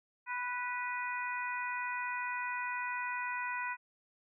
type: harmonic tone with a mistuned harmonic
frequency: 493.9 Hz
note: B4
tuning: in tune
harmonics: 2 / 3 / 4 / 5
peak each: -38 / -40 / -41 / -42 dBFS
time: 0.26-3.77 s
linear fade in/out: 50 ms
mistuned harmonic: 4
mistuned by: -17 cents
effects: none